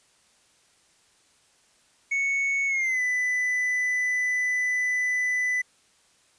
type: tone with pitch glide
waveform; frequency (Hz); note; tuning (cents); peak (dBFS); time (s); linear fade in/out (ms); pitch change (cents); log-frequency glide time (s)
triangle; 2214 to 1995.4; C#7 to B6; -3 to +17; -21; 2.11-5.62; 10; -180; 2.67-3.01
effects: white hiss -62 dBFS RMS until 6.38 s + resampled to 22050 Hz